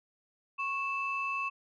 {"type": "tone pair together", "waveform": "sine", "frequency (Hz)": [1099.5, 2637], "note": ["C#6", "E7"], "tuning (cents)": [-14, 0], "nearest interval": "octave + minor third", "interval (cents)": 1514, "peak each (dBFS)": [-33, -33], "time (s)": [0.58, 1.5], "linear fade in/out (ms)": 20, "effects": ["tanh soft clip ceiling -23 dBFS"]}